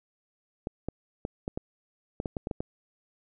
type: clicks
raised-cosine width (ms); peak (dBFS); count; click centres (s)
2; -18; 11; 0.671 / 0.886 / 1.251 / 1.479 / 1.575 / 2.201 / 2.258 / 2.368 / 2.471 / 2.512 / 2.605
effects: none